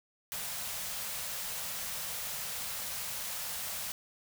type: band-stop noise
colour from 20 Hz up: white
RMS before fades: -38 dBFS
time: 0.32-3.92 s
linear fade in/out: 0 ms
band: 220 to 470 Hz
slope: 48 dB/octave
effects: none